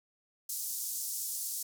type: band-pass noise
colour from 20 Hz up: white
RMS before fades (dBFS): -37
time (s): 0.49-1.63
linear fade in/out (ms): 5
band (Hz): 5500 to 15000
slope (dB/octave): 24
effects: none